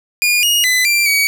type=tone with pitch steps; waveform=sawtooth; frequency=2429 / 2871 / 2009 / 2363 / 2263 Hz; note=D#7 / F7 / B6 / D7 / C#7; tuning=-42 / +47 / +29 / +10 / +35 cents; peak=-8 dBFS; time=0.22-1.27 s; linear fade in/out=0 ms; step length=210 ms; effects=none